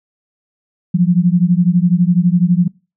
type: beating tone pair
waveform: sine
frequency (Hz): 171.5 / 183.5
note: F3 / F#3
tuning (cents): -31 / -14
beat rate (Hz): 12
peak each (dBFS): -12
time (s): 0.94-2.68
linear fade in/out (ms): 10
effects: noise-tail reverb RT60 0.3 s tail -23 dB re dry